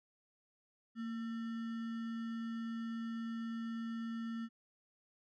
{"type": "tone with sample-and-hold", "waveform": "sine", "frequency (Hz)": 229.1, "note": "A#3", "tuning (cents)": -30, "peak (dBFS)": -38, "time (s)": [0.95, 4.49], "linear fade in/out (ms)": 50, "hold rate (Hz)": 1575, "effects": ["low-pass 3000 Hz 12 dB/octave"]}